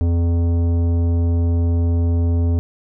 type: tone with tanh clipping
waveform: sine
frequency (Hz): 85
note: F2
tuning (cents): -46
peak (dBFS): -16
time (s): 0.01-2.59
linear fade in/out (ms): 0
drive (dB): 13
effects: none